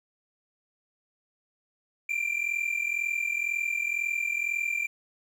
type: tone pair together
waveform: triangle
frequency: 2349 / 2391 Hz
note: D7 / D7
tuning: 0 / +30 cents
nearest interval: unison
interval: 30 cents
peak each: -28 dBFS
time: 2.09-4.87 s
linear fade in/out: 5 ms
effects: 10-bit